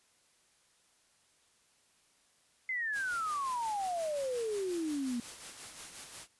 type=exponential sweep; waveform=sine; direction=down; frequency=2093 to 233.1 Hz; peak=-32 dBFS; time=2.69-5.2 s; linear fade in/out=2 ms
type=noise with tremolo; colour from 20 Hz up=white; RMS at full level=-45 dBFS; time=2.92-6.28 s; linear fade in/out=50 ms; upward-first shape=sine; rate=5.6 Hz; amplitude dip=45%
effects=white hiss -69 dBFS RMS until 6.39 s + resampled to 24000 Hz